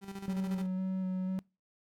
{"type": "tone with tremolo", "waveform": "35% pulse", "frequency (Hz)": 196, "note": "G3", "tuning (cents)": 0, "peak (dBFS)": -37, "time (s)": [0.01, 0.67], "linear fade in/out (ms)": 50, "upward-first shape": "square", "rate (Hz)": 14, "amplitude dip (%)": 65}
{"type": "tone with vibrato", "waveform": "triangle", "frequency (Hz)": 187, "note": "F#3", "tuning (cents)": 19, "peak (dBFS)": -29, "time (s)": [0.28, 1.39], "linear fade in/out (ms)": 0, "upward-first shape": "square", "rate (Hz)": 2, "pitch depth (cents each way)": 11}
{"effects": ["noise-tail reverb RT60 0.3 s tail -26 dB re dry", "AAC 64 kbps"]}